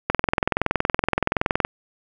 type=click train; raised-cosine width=0.5 ms; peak=-3 dBFS; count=34; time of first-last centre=0.1-1.649 s; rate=21.3 Hz; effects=none